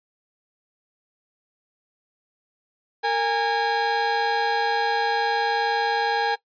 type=tone pair together; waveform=30% pulse; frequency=459.9 / 819.4 Hz; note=A#4 / G#5; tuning=-23 / -24 cents; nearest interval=minor seventh; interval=999 cents; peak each=-23 / -19 dBFS; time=3.03-6.36 s; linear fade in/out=20 ms; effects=noise-tail reverb RT60 0.1 s tail -19 dB re dry + resampled to 11025 Hz